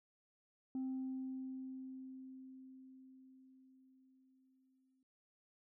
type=tone with exponential decay; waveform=sine; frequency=261.6 Hz; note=C4; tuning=in tune; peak=-35 dBFS; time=0.75-5.03 s; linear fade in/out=2 ms; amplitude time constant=930 ms; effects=noise-tail reverb RT60 0.1 s tail -22 dB re dry + tanh soft clip ceiling -36 dBFS